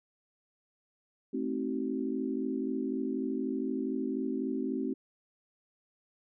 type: chord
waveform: sine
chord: A diminished seventh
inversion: none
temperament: just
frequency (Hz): 220 / 264 / 316.8 / 380.2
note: A3 / C4 / Eb4 / Gb4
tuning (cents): 0 / +16 / +31 / +47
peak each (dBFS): -37 / -33 / -38 / -37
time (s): 1.33-4.94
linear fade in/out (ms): 10
effects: none